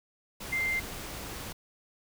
sine tone in noise, 2092 Hz, C7, 1 cent flat, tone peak -27 dBFS, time 0.52-0.8 s, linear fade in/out 10 ms, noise pink, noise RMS -40 dBFS, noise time 0.4-1.53 s, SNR +10 dB, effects none

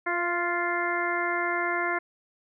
harmonic tone with a mistuned harmonic, 349.2 Hz, F4, in tune, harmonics 1 / 2 / 3 / 4 / 5 / 6, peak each -32 / -32 / -32 / -32 / -32 / -32 dBFS, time 0.06-1.99 s, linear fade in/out 10 ms, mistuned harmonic 2, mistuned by -22 cents, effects none

